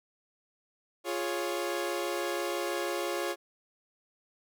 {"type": "chord", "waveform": "sawtooth", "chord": "Db major", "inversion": "first", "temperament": "equal", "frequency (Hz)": [349.2, 415.3, 554.4], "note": ["F4", "Ab4", "Db5"], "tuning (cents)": [0, 0, 0], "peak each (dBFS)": [-30, -33, -31], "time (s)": [1.04, 3.36], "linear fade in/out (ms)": 50, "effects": []}